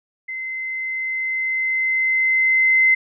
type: tone with level ramp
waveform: sine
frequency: 2062 Hz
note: C7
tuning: 26 cents flat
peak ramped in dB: -26 to -11 dBFS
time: 0.28-2.95 s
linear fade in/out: 10 ms
effects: none